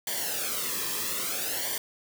white noise with flanger, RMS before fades -31 dBFS, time 0.07-1.78 s, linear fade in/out 2 ms, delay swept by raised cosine 0.76 to 1.39 ms, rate 0.6 Hz, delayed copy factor -0.75, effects none

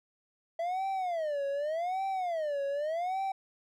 triangle tone with vibrato, 657 Hz, E5, 6 cents flat, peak -28 dBFS, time 0.59-3.32 s, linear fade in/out 5 ms, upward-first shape sine, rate 0.85 Hz, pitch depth 290 cents each way, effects none

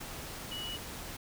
sine tone in noise, 2936 Hz, F#7, 14 cents flat, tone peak -38 dBFS, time 0.51-0.77 s, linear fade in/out 10 ms, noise pink, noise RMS -43 dBFS, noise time 0-1.17 s, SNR +2 dB, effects none

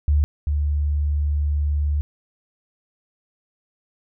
sine tone pair in turn, 73.42 / 73.42 Hz, D2 / D2, 0 / 0 cents, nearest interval unison, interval 0 cents, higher neither, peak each -14 / -18 dBFS, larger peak first, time 0.08-0.24 / 0.47-2.01 s, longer second, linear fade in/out 0 ms, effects none

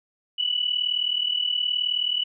sine tone pair together, 2946 / 2985 Hz, F#7 / F#7, -8 / +15 cents, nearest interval unison, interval 23 cents, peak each -24 / -26 dBFS, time 0.38-2.24 s, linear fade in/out 10 ms, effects none

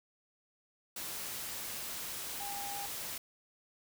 sine tone in noise, 807 Hz, G#5, 50 cents flat, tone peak -41 dBFS, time 2.4-2.86 s, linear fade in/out 5 ms, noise white, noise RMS -41 dBFS, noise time 0.96-3.18 s, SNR -3 dB, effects none

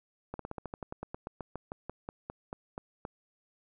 slowing click train, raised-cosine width 1 ms, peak -24 dBFS, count 21, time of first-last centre 0.34-3.051 s, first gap 53 ms, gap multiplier 1.09, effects none

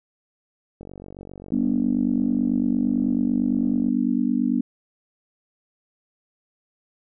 click train, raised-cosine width 2 ms, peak -26 dBFS, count 147, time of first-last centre 0.81-3.884 s, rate 47.5 Hz
sine chord, G major, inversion none, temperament just, 196 / 245 / 294 Hz, G3 / B3 / D4, 0 / -14 / +2 cents, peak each -26 / -21 / -25 dBFS, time 1.52-4.61 s, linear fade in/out 2 ms
effects none

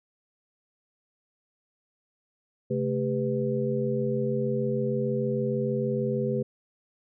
sine tone cluster, 133.1 / 219.6 / 397.8 / 497.5 Hz, C3 / A3 / G4 / B4, +30 / -3 / +25 / +13 cents, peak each -30 dBFS, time 2.7-6.43 s, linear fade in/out 10 ms, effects none

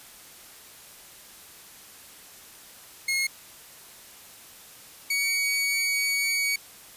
sawtooth tone pair in turn, 2159 / 2249 Hz, C#7 / C#7, -46 / +24 cents, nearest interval minor second, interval 70 cents, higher second, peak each -20 dBFS, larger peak neither, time 3.08-3.27 / 5.1-6.56 s, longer second, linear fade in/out 5 ms, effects white hiss -48 dBFS RMS until 6.96 s + resampled to 32000 Hz

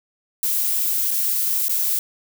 violet noise with dropouts, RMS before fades -21 dBFS, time 0.43-1.99 s, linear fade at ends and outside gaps 1 ms, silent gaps 1.108-1.112 / 1.683-1.694 s, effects none

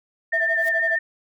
sine tone with vibrato, 1800 Hz, A6, 39 cents sharp, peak -19 dBFS, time 0.32-0.99 s, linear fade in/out 10 ms, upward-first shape square, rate 6.3 Hz, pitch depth 20 cents each way
triangle tone with tremolo, 659.3 Hz, E5, in tune, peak -21 dBFS, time 0.33-0.96 s, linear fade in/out 5 ms, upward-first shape sine, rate 12 Hz, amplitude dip 95%
white noise with exponential growth, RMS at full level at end -37 dBFS, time 0.52-0.69 s, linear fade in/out 5 ms, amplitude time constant 36 ms
effects none

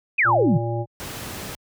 sine exponential sweep, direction down, 2651 to 130.81 Hz, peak -15 dBFS, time 0.18-0.58 s, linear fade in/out 10 ms
harmonic tone, 116.54 Hz, A#2, in tune, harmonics 1 / 3 / 5 / 7, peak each -24 / -29 / -31 / -32 dBFS, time 0.24-0.86 s, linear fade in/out 50 ms
pink noise, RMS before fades -33 dBFS, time 1-1.55 s, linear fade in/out 0 ms
effects high-pass 60 Hz 12 dB/octave

